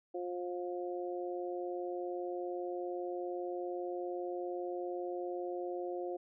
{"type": "harmonic tone", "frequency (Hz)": 177.5, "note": "F3", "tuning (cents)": 28, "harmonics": [2, 3, 4], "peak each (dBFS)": [-38, -42, -44], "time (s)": [0.14, 6.17], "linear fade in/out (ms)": 10, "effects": []}